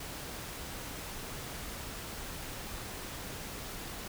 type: noise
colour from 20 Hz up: pink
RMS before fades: -42 dBFS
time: 0-4.08 s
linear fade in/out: 5 ms
effects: none